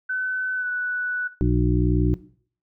sine tone with pitch glide, 1513 to 1481.9 Hz, F#6 to F#6, +38 to +2 cents, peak -23 dBFS, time 0.09-1.28 s, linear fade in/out 10 ms, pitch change -36 cents, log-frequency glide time 0.55-0.68 s
harmonic tone, 60.8 Hz, B1, 26 cents flat, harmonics 1 / 2 / 3 / 5 / 6, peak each -22 / -23 / -24 / -24 / -28 dBFS, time 1.41-2.14 s, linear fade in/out 0 ms
effects noise-tail reverb RT60 0.5 s tail -17 dB re dry

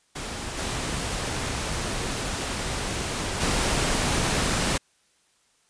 pink noise with level steps, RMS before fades -33 / -29 / -24 dBFS, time 0.15-4.78 s, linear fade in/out 10 ms, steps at 0.57 / 3.4 s, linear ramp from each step 20 ms, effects white hiss -65 dBFS RMS until 5.69 s + resampled to 22050 Hz

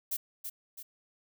violet noise with echo, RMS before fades -33 dBFS, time 0.11-0.17 s, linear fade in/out 10 ms, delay 330 ms, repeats 2, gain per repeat -6 dB, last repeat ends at 0.83 s, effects none

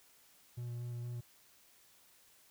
triangle tone with vibrato, 120.4 Hz, B2, 44 cents flat, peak -37 dBFS, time 0.57-1.21 s, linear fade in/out 10 ms, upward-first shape square, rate 4.3 Hz, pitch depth 11 cents each way, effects white hiss -65 dBFS RMS until 2.5 s

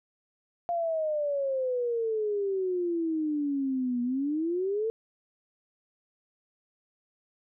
sine exponential two-way sweep, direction down then up, 698.5 to 240 to 456.4 Hz, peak -26 dBFS, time 0.69-4.9 s, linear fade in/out 0 ms, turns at 4.02 s, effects none

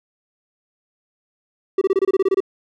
triangle tone bursts, 385.5 Hz, G4, 29 cents flat, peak -11 dBFS, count 11, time 1.78-2.404 s, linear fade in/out 5 ms, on 34 ms, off 25 ms, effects none

